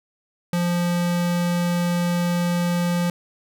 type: tone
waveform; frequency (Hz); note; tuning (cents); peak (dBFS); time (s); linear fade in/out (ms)
square; 174.5; F3; -1; -20; 0.53-3.1; 2
effects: none